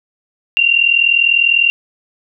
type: tone pair together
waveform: sine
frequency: 2744 / 2784 Hz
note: F7 / F7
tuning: -31 / -6 cents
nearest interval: unison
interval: 25 cents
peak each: -12 dBFS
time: 0.57-1.7 s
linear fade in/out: 0 ms
effects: none